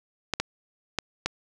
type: clicks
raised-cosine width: 0.2 ms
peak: -8 dBFS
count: 4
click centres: 0.337 / 0.4 / 0.987 / 1.26 s
effects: none